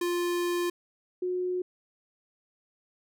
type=tone pair in turn; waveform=square / sine; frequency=350 / 363.2 Hz; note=F4 / F#4; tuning=+4 / -32 cents; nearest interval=minor second; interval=64 cents; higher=second; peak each=-27 dBFS; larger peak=neither; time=0.01-0.7 / 1.22-1.62 s; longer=first; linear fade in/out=5 ms; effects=none